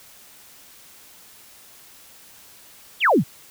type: exponential sweep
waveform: sine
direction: down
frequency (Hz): 3782 to 106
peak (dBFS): -13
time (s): 3-3.24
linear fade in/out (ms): 50
effects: white hiss -48 dBFS RMS until 3.5 s